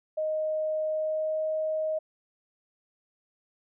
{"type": "tone with pitch glide", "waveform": "sine", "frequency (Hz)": [622.3, 626.6], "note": ["D#5", "D#5"], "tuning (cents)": [0, 12], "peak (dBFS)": -26, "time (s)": [0.17, 1.99], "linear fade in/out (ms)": 10, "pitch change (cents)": 12, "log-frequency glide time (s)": [0.88, 1.47], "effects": []}